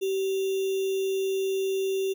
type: tone with sample-and-hold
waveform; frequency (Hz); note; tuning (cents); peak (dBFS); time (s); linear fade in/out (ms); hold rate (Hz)
sine; 384.9; G4; -32; -24; 0.01-2.14; 20; 3150
effects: none